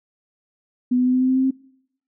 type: tone with pitch steps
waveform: sine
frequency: 248.8 / 251 / 253.1 / 255.4 / 257.6 / 259.8 / 262.1 / 264.4 Hz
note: B3 / B3 / B3 / C4 / C4 / C4 / C4 / C4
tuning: +13 / +28 / +43 / -42 / -27 / -12 / +3 / +18 cents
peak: -15 dBFS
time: 0.91-1.51 s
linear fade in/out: 10 ms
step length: 75 ms
effects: noise-tail reverb RT60 0.7 s tail -23 dB re dry